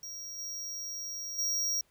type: tone with level steps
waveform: square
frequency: 5650 Hz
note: F8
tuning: 19 cents sharp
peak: -40 / -37 / -29 dBFS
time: 0.03-1.81 s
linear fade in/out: 2 ms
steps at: 0.38 / 1.38 s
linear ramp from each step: 10 ms
effects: pink hiss -69 dBFS RMS until 1.9 s